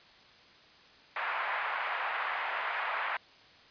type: band-pass noise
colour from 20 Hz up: pink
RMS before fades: -34 dBFS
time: 1.16-3.17 s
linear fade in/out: 2 ms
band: 800 to 2300 Hz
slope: 24 dB/octave
effects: white hiss -57 dBFS RMS until 3.7 s + resampled to 11025 Hz